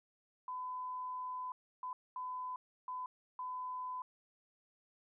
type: tone bursts at uneven times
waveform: sine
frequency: 1008 Hz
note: B5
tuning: 35 cents sharp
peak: -39 dBFS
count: 5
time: 0.48-1.52 / 1.83-1.93 / 2.16-2.56 / 2.88-3.06 / 3.39-4.02 s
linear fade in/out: 2 ms
effects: none